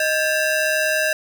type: ring-modulated tone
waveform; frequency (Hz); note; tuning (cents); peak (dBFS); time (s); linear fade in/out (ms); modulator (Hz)
30% pulse; 1108.7; C#6; 0; -12; 0-1.13; 2; 485
effects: none

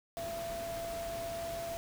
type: tone in noise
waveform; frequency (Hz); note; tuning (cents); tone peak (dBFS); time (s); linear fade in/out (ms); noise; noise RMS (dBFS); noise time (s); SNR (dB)
sine; 673; E5; +36; -37; 0.17-1.77; 0; pink; -45; 0.17-1.77; +5
effects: none

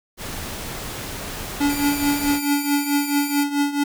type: noise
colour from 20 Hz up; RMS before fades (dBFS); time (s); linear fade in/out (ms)
pink; -31; 0.17-2.4; 50
type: tone with tremolo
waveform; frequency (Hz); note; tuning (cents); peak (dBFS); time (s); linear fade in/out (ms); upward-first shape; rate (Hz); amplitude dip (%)
square; 286.6; D4; -42; -16; 1.6-3.84; 10; triangle; 4.6; 80
type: tone with vibrato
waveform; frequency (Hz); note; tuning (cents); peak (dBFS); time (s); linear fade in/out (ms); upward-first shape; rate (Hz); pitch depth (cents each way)
5% pulse; 2349; D7; 0; -19; 1.69-3.44; 10; square; 17; 21
effects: none

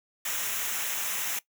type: noise with comb filter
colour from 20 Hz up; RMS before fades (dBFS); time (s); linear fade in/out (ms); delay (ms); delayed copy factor
white; -31; 0.25-1.39; 5; 0.22; -0.65
effects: noise-tail reverb RT60 0.1 s tail -19 dB re dry

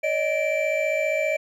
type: tone cluster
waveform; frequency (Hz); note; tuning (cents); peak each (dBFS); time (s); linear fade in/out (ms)
triangle; 569 / 624 / 2338; C#5 / D#5 / D7; +45 / +5 / -8; -25 / -22 / -25; 0.03-1.37; 10
effects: none

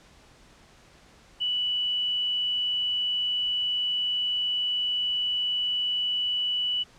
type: tone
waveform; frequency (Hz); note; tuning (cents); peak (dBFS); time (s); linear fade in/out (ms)
sine; 2960; F#7; 0; -24; 1.4-6.84; 20
effects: pink hiss -55 dBFS RMS until 6.98 s + low-pass 7000 Hz 12 dB/octave

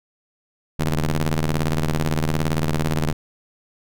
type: ring-modulated tone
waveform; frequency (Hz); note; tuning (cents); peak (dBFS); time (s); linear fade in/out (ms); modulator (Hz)
sawtooth; 79; D#2; +27; -12; 0.79-3.13; 5; 70.2
effects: none

